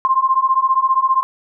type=beating tone pair; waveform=sine; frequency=1046.5 / 1061.5 Hz; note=C6 / C6; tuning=0 / +25 cents; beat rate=15 Hz; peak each=-16 / -15 dBFS; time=0.05-1.23 s; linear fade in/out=0 ms; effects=none